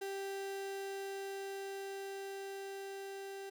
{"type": "tone with level ramp", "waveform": "35% pulse", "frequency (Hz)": 392, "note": "G4", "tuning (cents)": 0, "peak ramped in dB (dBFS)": [-37, -42], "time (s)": [0.01, 3.5], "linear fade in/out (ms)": 10, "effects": []}